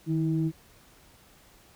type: tone pair together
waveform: sine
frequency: 157.3 / 322.9 Hz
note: D#3 / E4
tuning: +19 / -36 cents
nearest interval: octave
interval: 1245 cents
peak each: -25 / -27 dBFS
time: 0.06-0.52 s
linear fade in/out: 50 ms
effects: tanh soft clip ceiling -16 dBFS + pink hiss -57 dBFS RMS until 1.75 s